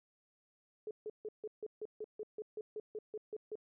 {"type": "tone bursts", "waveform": "sine", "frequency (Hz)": 428, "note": "A4", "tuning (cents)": -48, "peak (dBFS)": -39, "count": 15, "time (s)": [0.87, 3.555], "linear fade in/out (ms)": 2, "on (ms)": 39, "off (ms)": 150, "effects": []}